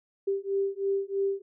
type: beating tone pair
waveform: sine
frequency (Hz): 392 / 395.1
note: G4 / G4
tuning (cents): 0 / +14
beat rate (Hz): 3.1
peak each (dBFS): -29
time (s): 0.27-1.42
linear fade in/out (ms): 10
effects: none